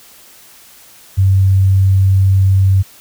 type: tone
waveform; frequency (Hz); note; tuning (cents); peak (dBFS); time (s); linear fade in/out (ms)
sine; 96; G2; -36; -7; 1.17-2.83; 20
effects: white hiss -42 dBFS RMS until 3 s